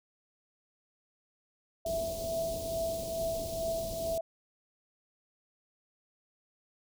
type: tone with tremolo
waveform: sine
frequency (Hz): 660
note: E5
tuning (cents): +2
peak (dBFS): -29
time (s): 1.85-4.21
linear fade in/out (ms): 5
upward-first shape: triangle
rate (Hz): 2.3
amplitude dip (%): 65
type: band-stop noise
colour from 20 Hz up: pink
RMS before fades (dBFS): -41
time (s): 1.86-4.18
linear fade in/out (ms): 2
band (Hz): 650 to 3700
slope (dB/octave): 24
effects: none